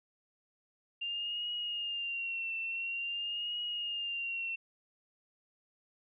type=tone with vibrato; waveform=sine; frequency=2787 Hz; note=F7; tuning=4 cents flat; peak=-34 dBFS; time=1.01-4.56 s; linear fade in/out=10 ms; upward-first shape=triangle; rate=0.48 Hz; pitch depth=69 cents each way; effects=none